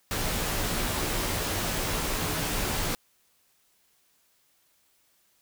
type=noise with comb filter; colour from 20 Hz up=pink; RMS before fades=-29 dBFS; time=0.11-2.95 s; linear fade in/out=0 ms; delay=15 ms; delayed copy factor=-0.55; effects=white hiss -67 dBFS RMS until 5.41 s